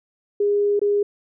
sine tone with dropouts, 409 Hz, G#4, 26 cents flat, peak -16 dBFS, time 0.4-1.03 s, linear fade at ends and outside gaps 5 ms, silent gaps 0.794-0.815 s, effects none

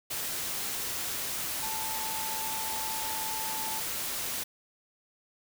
sine tone in noise, 880 Hz, A5, in tune, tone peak -37 dBFS, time 1.62-3.8 s, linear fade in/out 10 ms, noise white, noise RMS -34 dBFS, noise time 0.1-4.44 s, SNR -6 dB, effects none

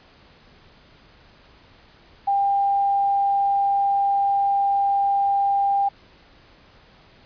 sine tone, 797 Hz, G5, 28 cents sharp, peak -17 dBFS, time 2.27-5.89 s, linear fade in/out 10 ms, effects pink hiss -52 dBFS RMS until 7.25 s + resampled to 11025 Hz

